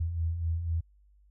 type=beating tone pair; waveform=sine; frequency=79.5 / 83.5 Hz; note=D#2 / E2; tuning=+38 / +23 cents; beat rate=4 Hz; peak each=-37 / -28 dBFS; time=0-0.81 s; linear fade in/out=10 ms; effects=added 50 Hz sine -58 dBFS peak until 1.3 s